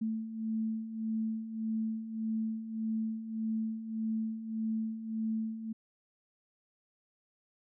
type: beating tone pair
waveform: sine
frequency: 220 / 221.7 Hz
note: A3 / A3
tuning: 0 / +13 cents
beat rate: 1.7 Hz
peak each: -39 / -33 dBFS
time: 0.01-5.73 s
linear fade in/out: 10 ms
effects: none